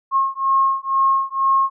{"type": "beating tone pair", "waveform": "sine", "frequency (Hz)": [1079, 1081.1], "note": ["C#6", "C#6"], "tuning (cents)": [-47, -44], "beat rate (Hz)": 2.1, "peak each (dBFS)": -18, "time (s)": [0.11, 1.7], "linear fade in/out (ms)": 50, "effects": []}